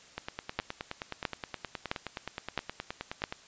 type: two click trains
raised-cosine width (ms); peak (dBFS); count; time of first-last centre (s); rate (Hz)
0.3; -13 / -19; 5 / 31; 0.59-3.239 / 0.18-3.325; 1.51 / 9.54
effects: white hiss -55 dBFS RMS until 3.47 s + resampled to 16000 Hz